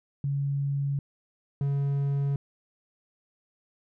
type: tone pair in turn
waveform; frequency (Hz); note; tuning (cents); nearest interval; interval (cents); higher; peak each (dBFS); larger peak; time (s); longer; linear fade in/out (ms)
sine / triangle; 140.2 / 140.2; C#3 / C#3; +20 / +20; unison; 0; neither; -25 / -22; second; 0.24-0.99 / 1.61-2.36; neither; 2
effects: none